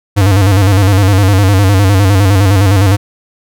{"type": "tone with vibrato", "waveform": "square", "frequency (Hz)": 97.9, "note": "G2", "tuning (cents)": -2, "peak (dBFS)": -6, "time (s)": [0.16, 2.97], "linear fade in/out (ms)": 20, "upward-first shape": "square", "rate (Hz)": 9.8, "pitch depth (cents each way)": 72, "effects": []}